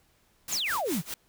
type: noise with tremolo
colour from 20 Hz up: white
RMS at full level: -34 dBFS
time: 0.48-1.14 s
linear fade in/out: 2 ms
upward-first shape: sine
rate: 4.9 Hz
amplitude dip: 90%
type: exponential sweep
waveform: sine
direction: down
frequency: 7880 to 142.8 Hz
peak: -27 dBFS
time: 0.51-1.02 s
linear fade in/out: 20 ms
effects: pink hiss -66 dBFS RMS until 1.28 s